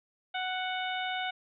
harmonic tone with a mistuned harmonic, 741 Hz, F#5, 2 cents sharp, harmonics 1 / 2 / 3 / 4 / 5, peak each -34 / -37 / -39 / -40 / -41 dBFS, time 0.34-1.31 s, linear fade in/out 10 ms, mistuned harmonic 5, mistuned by -23 cents, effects none

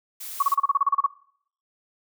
blue noise, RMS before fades -36 dBFS, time 0.2-0.55 s, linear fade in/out 10 ms
sine tone bursts, 1121 Hz, C#6, 19 cents sharp, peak -16 dBFS, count 12, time 0.4-1.064 s, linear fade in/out 5 ms, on 26 ms, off 32 ms
effects noise-tail reverb RT60 0.6 s tail -20 dB re dry

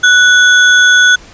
sine tone with sample-and-hold, 1480 Hz, F#6, in tune, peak -3 dBFS, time 0.03-1.16 s, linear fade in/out 10 ms, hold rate 4900 Hz, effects pink hiss -37 dBFS RMS until 1.33 s + resampled to 16000 Hz

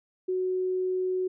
sine tone, 370 Hz, F#4, in tune, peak -25 dBFS, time 0.28-1.28 s, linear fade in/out 10 ms, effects none

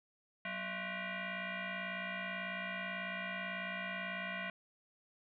sine tone with frequency modulation, 244.6 Hz, B3, 16 cents flat, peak -38 dBFS, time 0.45-4.5 s, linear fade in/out 2 ms, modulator 431 Hz, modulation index 5.7, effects none

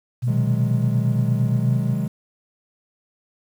sine tone with pitch glide, 122.1 to 127.21 Hz, B2 to C3, -19 to -48 cents, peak -19 dBFS, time 0.22-1.94 s, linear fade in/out 20 ms, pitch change +71 cents, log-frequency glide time 1.55-1.72 s
triangle chord, Ab dominant seventh, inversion first, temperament equal, 130.81 / 155.56 / 185 / 207.7 Hz, C3 / Eb3 / Gb3 / Ab3, 0 / 0 / 0 / 0 cents, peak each -24 / -24 / -26 / -24 dBFS, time 0.27-2.08 s, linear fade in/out 10 ms
effects 8-bit

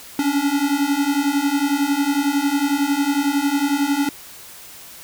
square beating tone pair, 277.2 / 288.2 Hz, C#4 / D4, 0 / -33 cents, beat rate 11 Hz, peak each -22 / -20 dBFS, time 0.19-4.09 s, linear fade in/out 2 ms, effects white hiss -40 dBFS RMS until 5.03 s

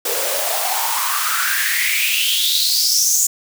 white noise with high-pass filter sweep, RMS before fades -18 dBFS, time 0.05-3.27 s, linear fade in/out 5 ms, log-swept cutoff 440 to 7100 Hz, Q 7.2, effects none

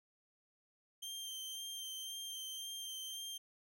sawtooth tone with vibrato, 3153 Hz, G7, 9 cents sharp, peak -40 dBFS, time 1.02-3.38 s, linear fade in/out 10 ms, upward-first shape sine, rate 1.9 Hz, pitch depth 19 cents each way, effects none

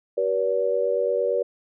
sine tone cluster, 383.2 / 484.2 / 573 Hz, G4 / B4 / D5, -39 / -34 / -43 cents, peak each -28 / -23 / -24 dBFS, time 0.17-1.43 s, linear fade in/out 10 ms, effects none

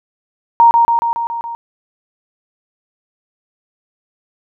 sine tone with echo, 932.3 Hz, A#5, in tune, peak -4 dBFS, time 0.6-0.71 s, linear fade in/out 0 ms, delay 140 ms, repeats 6, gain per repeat -3 dB, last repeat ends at 1.55 s, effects none

